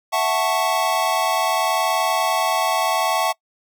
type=chord; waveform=square; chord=F# minor seventh; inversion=third; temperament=equal; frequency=659.3 / 740 / 880 / 1108.7 Hz; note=E5 / F#5 / A5 / C#6; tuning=0 / 0 / 0 / 0 cents; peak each=-24 dBFS; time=0.12-3.33 s; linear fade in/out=20 ms; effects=noise-tail reverb RT60 0.1 s tail -25 dB re dry